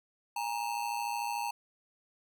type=ring-modulated tone; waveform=square; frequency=882 Hz; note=A5; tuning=4 cents sharp; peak=-30 dBFS; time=0.36-1.51 s; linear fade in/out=5 ms; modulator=56.7 Hz; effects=none